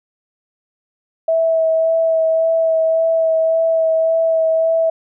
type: tone with vibrato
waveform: sine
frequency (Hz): 650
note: E5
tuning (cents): -24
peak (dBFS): -12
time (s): 1.28-4.9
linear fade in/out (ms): 5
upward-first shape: sine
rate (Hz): 1.8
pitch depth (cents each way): 14
effects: none